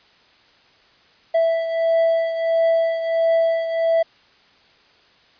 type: beating tone pair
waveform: triangle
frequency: 659.3 / 660.8 Hz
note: E5 / E5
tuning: 0 / +4 cents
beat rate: 1.5 Hz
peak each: -15 / -22 dBFS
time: 1.34-4.03 s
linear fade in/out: 10 ms
effects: white hiss -54 dBFS RMS until 5.39 s + resampled to 11025 Hz